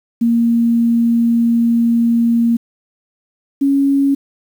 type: tone pair in turn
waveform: sine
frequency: 233.1 / 277.2 Hz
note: A#3 / C#4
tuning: 0 / 0 cents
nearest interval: minor third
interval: 300 cents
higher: second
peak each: -10 dBFS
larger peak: neither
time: 0.21-2.57 / 3.61-4.15 s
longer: first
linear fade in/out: 10 ms
effects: 7-bit